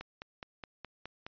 click train, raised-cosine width 0.3 ms, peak -26 dBFS, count 7, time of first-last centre 0.01-1.265 s, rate 4.78 Hz, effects resampled to 11025 Hz

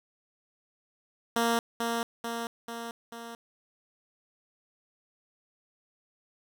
10% pulse tone with echo, 232.3 Hz, A#3, 6 cents flat, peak -16 dBFS, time 1.36-1.59 s, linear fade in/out 2 ms, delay 440 ms, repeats 4, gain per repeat -4 dB, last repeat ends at 3.35 s, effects none

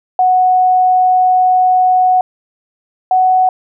sine tone pair in turn, 738 / 743.6 Hz, F#5 / F#5, -5 / +8 cents, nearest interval unison, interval 13 cents, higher second, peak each -7 dBFS, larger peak neither, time 0.19-2.21 / 3.11-3.49 s, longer first, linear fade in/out 2 ms, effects none

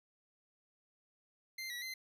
25% pulse tone with pitch steps, 2085 / 1937 / 2064 Hz, C7 / B6 / C7, -7 / -34 / -24 cents, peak -37 dBFS, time 1.58-1.94 s, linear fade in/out 5 ms, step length 120 ms, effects none

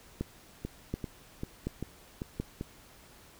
two click trains, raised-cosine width 3 ms, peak -22 / -19 dBFS, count 6 / 4, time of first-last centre 0.65-2.611 / 0.21-2.4 s, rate 2.55 / 1.37 Hz, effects pink hiss -56 dBFS RMS until 3.39 s

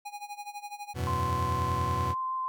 square tone with tremolo, 822 Hz, G#5, 18 cents flat, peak -36 dBFS, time 0.05-0.94 s, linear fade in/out 10 ms, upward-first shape sine, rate 12 Hz, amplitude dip 85%
40% pulse chord, E suspended second, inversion none, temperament just, 82.41 / 92.71 / 123.61 Hz, E2 / F#2 / B2, 0 / +4 / +2 cents, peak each -33 dBFS, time 0.94-2.15 s, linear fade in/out 50 ms
sine tone with vibrato, 1040 Hz, C6, 11 cents flat, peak -29 dBFS, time 1.07-2.48 s, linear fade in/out 0 ms, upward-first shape triangle, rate 6.5 Hz, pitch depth 9 cents each way
effects none

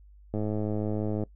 click train, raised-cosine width 2 ms, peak -18 dBFS, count 96, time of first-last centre 0.34-1.236 s, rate 106 Hz, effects noise-tail reverb RT60 0.1 s tail -21 dB re dry + added 50 Hz sine -50 dBFS peak until 1.35 s

